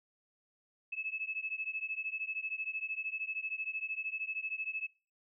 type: beating tone pair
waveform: sine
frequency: 2593 / 2606 Hz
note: E7 / E7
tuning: -29 / -20 cents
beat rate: 13 Hz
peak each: -39 / -39 dBFS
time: 0.92-4.87 s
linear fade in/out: 10 ms
effects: noise-tail reverb RT60 0.3 s tail -18 dB re dry